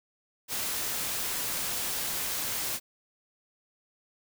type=noise; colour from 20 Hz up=white; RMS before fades=-32 dBFS; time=0.48-2.8 s; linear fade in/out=50 ms; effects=none